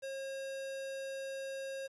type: tone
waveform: square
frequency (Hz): 540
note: C#5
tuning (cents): -45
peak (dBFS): -40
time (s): 0.02-1.88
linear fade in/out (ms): 20
effects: resampled to 24000 Hz + 11-bit